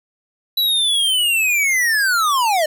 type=linear sweep; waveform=square; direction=down; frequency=3969 to 591 Hz; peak=-15 dBFS; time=0.57-2.66 s; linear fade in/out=5 ms; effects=none